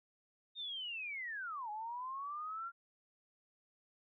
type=linear two-way sweep; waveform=sine; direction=down then up; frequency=3700 to 828 to 1395 Hz; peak=-40 dBFS; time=0.55-2.72 s; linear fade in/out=50 ms; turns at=1.7 s; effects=none